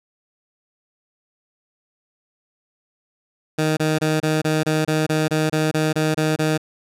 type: tone bursts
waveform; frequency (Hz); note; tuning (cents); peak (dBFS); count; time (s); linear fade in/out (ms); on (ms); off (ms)
15% pulse; 155.6; D#3; 0; -11; 14; 3.58-6.578; 10; 190; 26
effects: low-pass 12000 Hz 12 dB/octave